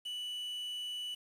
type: tone with quantisation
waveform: triangle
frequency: 2960 Hz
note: F#7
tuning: in tune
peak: -36 dBFS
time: 0.05-1.15 s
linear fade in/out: 10 ms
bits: 9
effects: resampled to 32000 Hz